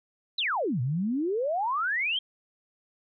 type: exponential two-way sweep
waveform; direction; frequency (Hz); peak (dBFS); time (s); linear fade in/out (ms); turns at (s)
sine; down then up; 4189 to 116.54 to 3262; -25; 0.38-2.19; 5; 0.81
effects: none